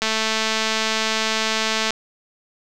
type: click train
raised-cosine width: 0.2 ms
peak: -4 dBFS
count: 416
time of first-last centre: 0.02-1.906 s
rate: 220 Hz
effects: none